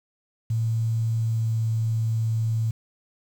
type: tone with pitch glide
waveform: sine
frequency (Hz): 113.2 to 112.29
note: A2 to A2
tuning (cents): +50 to +36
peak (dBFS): -21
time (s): 0.5-2.71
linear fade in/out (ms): 5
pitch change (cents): -14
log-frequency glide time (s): 1.2-1.5
effects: 8-bit